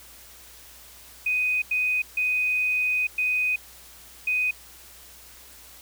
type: tone bursts at uneven times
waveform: sine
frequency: 2498 Hz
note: D#7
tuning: 6 cents sharp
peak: -21 dBFS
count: 5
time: 1.26-1.62 / 1.71-2.02 / 2.17-3.07 / 3.18-3.56 / 4.27-4.51 s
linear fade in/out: 5 ms
effects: added 60 Hz sine -56 dBFS peak until 5.81 s + white hiss -48 dBFS RMS until 5.81 s